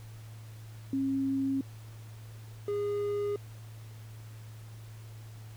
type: tone pair in turn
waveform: sine / triangle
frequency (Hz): 270.6 / 409.8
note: C#4 / G#4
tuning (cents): -42 / -23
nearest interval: perfect fifth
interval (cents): 719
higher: second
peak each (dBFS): -27 / -27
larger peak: neither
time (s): 0.93-1.61 / 2.68-3.36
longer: neither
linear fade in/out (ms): 2
effects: added 110 Hz sine -44 dBFS peak until 5.56 s + pink hiss -57 dBFS RMS until 5.56 s